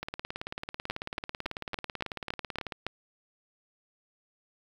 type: two click trains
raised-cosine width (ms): 0.3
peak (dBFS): -15 / -19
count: 8 / 50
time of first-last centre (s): 0.9-2.866 / 0.03-2.722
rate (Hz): 3.56 / 18.2
effects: 8-bit